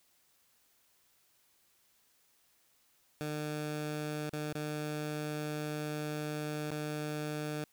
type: tone with dropouts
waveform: 15% pulse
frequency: 150.9 Hz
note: D3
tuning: 47 cents sharp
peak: -29 dBFS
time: 3.21-7.64 s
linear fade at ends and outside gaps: 0 ms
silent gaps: 4.295-4.332 / 4.528-4.552 / 6.705-6.716 s
effects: white hiss -70 dBFS RMS until 7.72 s